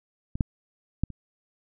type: clicks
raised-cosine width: 5 ms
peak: -21 / -9 / -11 / -27 dBFS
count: 4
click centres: 0.355 / 0.408 / 1.036 / 1.103 s
effects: none